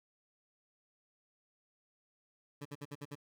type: tone bursts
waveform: 20% pulse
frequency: 144.4 Hz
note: D3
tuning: 29 cents flat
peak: -37 dBFS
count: 6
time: 2.61-3.154 s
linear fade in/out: 10 ms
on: 44 ms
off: 56 ms
effects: none